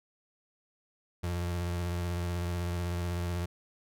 35% pulse tone with vibrato, 87.31 Hz, F2, in tune, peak -29 dBFS, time 1.23-3.46 s, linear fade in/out 10 ms, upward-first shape square, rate 16 Hz, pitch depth 23 cents each way, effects none

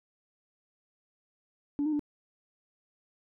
sine tone with pitch steps, 288.2 / 307.3 / 294 Hz, D4 / D#4 / D4, -33 / -21 / +2 cents, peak -25 dBFS, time 1.79-1.994 s, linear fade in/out 0 ms, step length 68 ms, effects tanh soft clip ceiling -23 dBFS

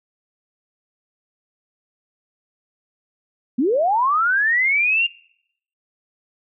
sine linear sweep, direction up, 222.3 to 2823 Hz, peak -15 dBFS, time 3.58-5.07 s, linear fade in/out 10 ms, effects noise-tail reverb RT60 0.7 s tail -23 dB re dry

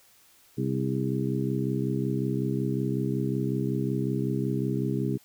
harmonic tone with a mistuned harmonic, 65.41 Hz, C2, in tune, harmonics 2 / 3 / 4 / 5 / 6, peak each -29 / -31 / -32 / -33 / -34 dBFS, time 0.57-5.18 s, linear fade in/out 20 ms, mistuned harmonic 6, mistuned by +56 cents, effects white hiss -59 dBFS RMS until 5.24 s

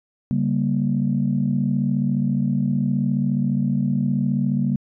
sine chord, G diminished, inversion second, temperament just, 141.12 / 196 / 235.2 Hz, Db3 / G3 / Bb3, +31 / 0 / +16 cents, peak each -22 dBFS, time 0.31-4.76 s, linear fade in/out 0 ms, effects tanh soft clip ceiling -9 dBFS

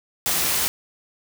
white noise, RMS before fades -22 dBFS, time 0.26-0.68 s, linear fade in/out 0 ms, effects none

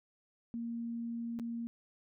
sine tone with dropouts, 233.1 Hz, A#3, in tune, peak -36 dBFS, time 0.54-1.67 s, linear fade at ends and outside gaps 0 ms, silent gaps 1.39-1.397 s, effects none

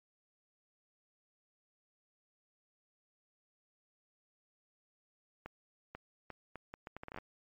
accelerating click train, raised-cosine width 0.5 ms, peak -29 dBFS, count 14, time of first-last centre 5.46-7.186 s, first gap 490 ms, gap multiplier 0.72, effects MP3 48 kbps

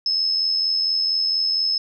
sine tone with amplitude modulation, 5200 Hz, E8, 24 cents flat, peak -16 dBFS, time 0.06-1.78 s, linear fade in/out 2 ms, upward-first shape sine, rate 84.3 Hz, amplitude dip 45%, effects none

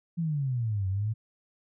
sine exponential two-way sweep, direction down then up, 173.1 to 93.2 to 113.1 Hz, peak -26 dBFS, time 0.17-1.14 s, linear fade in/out 20 ms, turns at 0.88 s, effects none

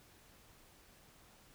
silence, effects pink hiss -63 dBFS RMS until 1.54 s

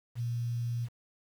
sine tone with quantisation, 118.9 Hz, A#2, 35 cents sharp, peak -30 dBFS, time 0.15-0.89 s, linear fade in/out 50 ms, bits 9, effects none

